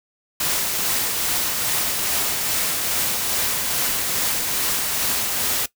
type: noise with tremolo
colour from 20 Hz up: white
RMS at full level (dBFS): -21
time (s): 0.4-5.66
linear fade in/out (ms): 5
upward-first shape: triangle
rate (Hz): 2.4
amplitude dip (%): 30
effects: noise-tail reverb RT60 0.1 s tail -18 dB re dry